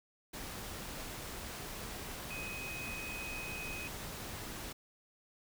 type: tone in noise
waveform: sine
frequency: 2516 Hz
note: D#7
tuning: 19 cents sharp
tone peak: -42 dBFS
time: 2.3-3.88 s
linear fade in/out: 10 ms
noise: pink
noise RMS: -44 dBFS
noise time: 0.33-4.73 s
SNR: -1 dB
effects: none